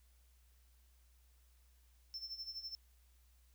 triangle tone with tremolo, 5340 Hz, E8, 22 cents sharp, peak -40 dBFS, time 2.14-2.75 s, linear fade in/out 0 ms, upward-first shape sine, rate 12 Hz, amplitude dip 75%, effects added 61 Hz sine -65 dBFS peak until 3.54 s + white hiss -75 dBFS RMS until 3.54 s

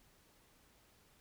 silence, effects pink hiss -68 dBFS RMS until 1.2 s

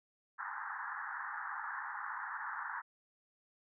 white band-pass noise, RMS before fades -42 dBFS, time 0.38-2.82 s, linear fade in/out 20 ms, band 820 to 1800 Hz, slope 96 dB/octave, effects none

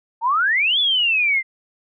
sine exponential two-way sweep, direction up then down, 879 to 3500 to 2048 Hz, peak -15 dBFS, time 0.21-1.43 s, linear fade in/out 50 ms, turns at 0.79 s, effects none

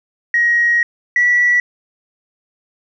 sine tone pair in turn, 1890 / 1948.8 Hz, A#6 / B6, +23 / -24 cents, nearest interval minor second, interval 53 cents, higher second, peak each -10 / -9 dBFS, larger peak second, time 0.34-0.83 / 1.16-1.6 s, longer first, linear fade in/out 2 ms, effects tanh soft clip ceiling -5 dBFS

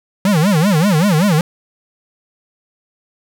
square tone with vibrato, 177.9 Hz, F3, 32 cents sharp, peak -11 dBFS, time 0.25-1.41 s, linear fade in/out 2 ms, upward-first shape sine, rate 5.2 Hz, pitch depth 290 cents each way, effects none

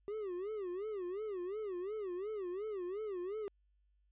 triangle tone with vibrato, 392 Hz, G4, in tune, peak -36 dBFS, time 0.08-3.48 s, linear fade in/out 0 ms, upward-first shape sine, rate 2.8 Hz, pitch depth 190 cents each way, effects added 50 Hz sine -70 dBFS peak until 4.11 s + resampled to 8000 Hz

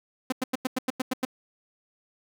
sawtooth tone bursts, 257.3 Hz, C4, 29 cents flat, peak -20 dBFS, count 9, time 0.3-1.251 s, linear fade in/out 5 ms, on 23 ms, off 93 ms, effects none

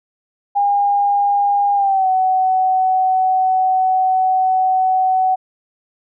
sine tone with pitch glide, 809 to 750.5 Hz, G#5 to F#5, -46 to +24 cents, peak -12 dBFS, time 0.55-5.36 s, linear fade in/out 20 ms, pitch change -130 cents, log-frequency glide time 1.75-2.08 s, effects none

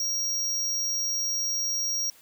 square tone, 5640 Hz, F8, 16 cents sharp, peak -26 dBFS, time 0-2.1 s, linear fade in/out 2 ms, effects white hiss -55 dBFS RMS until 2.21 s

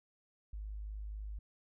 sine tone, 51.91 Hz, G#1, in tune, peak -40 dBFS, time 0.53-1.39 s, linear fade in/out 5 ms, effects none

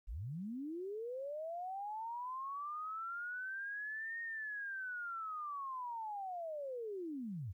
sine linear two-way sweep, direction up then down, 36.71 to 1858 to 80.5 Hz, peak -40 dBFS, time 0.07-7.53 s, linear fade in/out 20 ms, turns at 4.21 s, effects 13-bit

